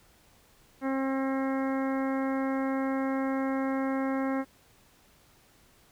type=harmonic tone; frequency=267.8 Hz; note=C4; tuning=40 cents sharp; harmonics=1 / 2 / 3 / 4 / 5 / 6 / 7 / 8; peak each=-28 / -34 / -38 / -40 / -42 / -44 / -45 / -46 dBFS; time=0.81-4.45 s; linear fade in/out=50 ms; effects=pink hiss -61 dBFS RMS until 5.91 s